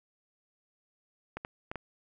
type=clicks; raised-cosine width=0.5 ms; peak=-22 dBFS; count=4; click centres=1.37 / 1.449 / 1.715 / 1.757 s; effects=none